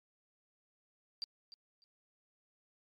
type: tone with echo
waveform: sine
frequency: 4699 Hz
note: D8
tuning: in tune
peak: -36 dBFS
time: 1.22-1.24 s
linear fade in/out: 0 ms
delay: 300 ms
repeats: 2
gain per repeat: -14 dB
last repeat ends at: 1.84 s
effects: MP3 96 kbps